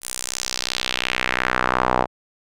sawtooth tone with band-pass filter sweep, 62.8 Hz, B1, 30 cents sharp, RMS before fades -23 dBFS, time 0.01-2.07 s, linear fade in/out 50 ms, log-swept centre 10000 to 800 Hz, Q 1.9, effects none

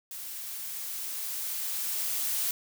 blue noise with level ramp, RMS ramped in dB -40 to -29 dBFS, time 0.11-2.51 s, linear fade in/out 2 ms, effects none

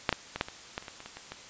clicks, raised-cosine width 0.3 ms, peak -7 / -10 / -17 / -10 / -23 / -16 / -30 / -24 / -27 / -25 / -25 / -22 dBFS, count 12, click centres 0.092 / 0.127 / 0.36 / 0.411 / 0.485 / 0.779 / 0.825 / 0.882 / 1.004 / 1.06 / 1.17 / 1.32 s, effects white hiss -48 dBFS RMS until 1.49 s + resampled to 16000 Hz

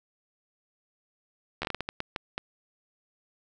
slowing click train, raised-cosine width 0.3 ms, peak -15 dBFS, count 11, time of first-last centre 1.62-2.379 s, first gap 12 ms, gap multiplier 1.38, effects none

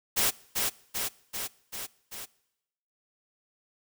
white noise with echo, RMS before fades -25 dBFS, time 0.16-0.31 s, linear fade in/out 20 ms, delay 390 ms, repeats 5, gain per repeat -3 dB, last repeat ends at 2.26 s, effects noise-tail reverb RT60 0.9 s tail -23 dB re dry

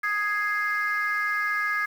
sine chord, Ab major, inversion second, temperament equal, 1244.5 / 1661.2 / 2093 Hz, Eb6 / Ab6 / C7, 0 / 0 / 0 cents, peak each -28 / -25 / -28 dBFS, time 0.03-1.86 s, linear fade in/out 10 ms, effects tanh soft clip ceiling -18 dBFS + 8-bit

